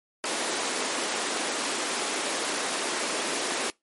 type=high-pass noise; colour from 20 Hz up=pink; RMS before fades=-29 dBFS; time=0.24-3.7 s; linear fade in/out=0 ms; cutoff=280 Hz; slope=24 dB/octave; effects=noise-tail reverb RT60 0.2 s tail -25 dB re dry + MP3 48 kbps